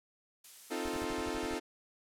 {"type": "noise", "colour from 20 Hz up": "blue", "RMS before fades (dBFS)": -50, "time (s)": [0.44, 1.04], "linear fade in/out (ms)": 5}
{"type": "chord", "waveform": "sawtooth", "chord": "F dominant seventh", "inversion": "second", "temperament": "equal", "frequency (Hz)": [261.6, 311.1, 349.2, 440], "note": ["C4", "Eb4", "F4", "A4"], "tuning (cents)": [0, 0, 0, 0], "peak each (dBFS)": [-37, -36, -36, -36], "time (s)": [0.7, 1.6], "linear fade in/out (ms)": 20}
{"type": "noise bursts", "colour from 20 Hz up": "brown", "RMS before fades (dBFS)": -44, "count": 9, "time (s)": [0.85, 1.543], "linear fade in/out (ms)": 5, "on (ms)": 37, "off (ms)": 45}
{"effects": ["low-pass 11000 Hz 12 dB/octave"]}